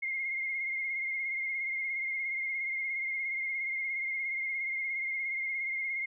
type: tone with vibrato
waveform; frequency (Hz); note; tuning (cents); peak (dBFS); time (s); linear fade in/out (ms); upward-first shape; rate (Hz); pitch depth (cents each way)
sine; 2130; C7; +30; -31; 0.02-6.06; 10; sine; 17; 37
effects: none